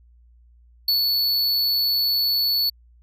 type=tone with ADSR envelope; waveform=square; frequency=4435 Hz; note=C#8; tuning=in tune; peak=-17 dBFS; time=0.88-2.7 s; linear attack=4 ms; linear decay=120 ms; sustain=-2 dB; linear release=10 ms; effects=added 59 Hz sine -50 dBFS peak until 3.02 s